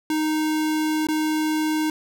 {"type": "tone with dropouts", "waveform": "square", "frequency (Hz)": 310.1, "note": "D#4", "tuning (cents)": -6, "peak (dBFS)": -21, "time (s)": [0.1, 1.9], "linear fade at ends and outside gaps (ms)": 2, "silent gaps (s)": [1.07, 1.086], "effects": []}